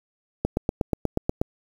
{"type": "click train", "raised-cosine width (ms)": 2, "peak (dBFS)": -8, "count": 9, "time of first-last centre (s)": [0.45, 1.415], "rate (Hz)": 8.29, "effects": ["7-bit"]}